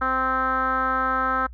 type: tone with low-pass filter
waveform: 10% pulse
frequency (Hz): 260.7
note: C4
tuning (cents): -6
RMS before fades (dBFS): -23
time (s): 0.01-1.47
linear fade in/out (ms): 10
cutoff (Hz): 1400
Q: 6.3
effects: noise-tail reverb RT60 0.1 s tail -26 dB re dry + added 60 Hz sine -38 dBFS peak until 1.53 s